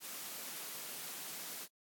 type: high-pass noise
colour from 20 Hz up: white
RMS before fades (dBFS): -45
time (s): 0-1.68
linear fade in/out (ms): 50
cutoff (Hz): 140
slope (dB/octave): 48
effects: AAC 64 kbps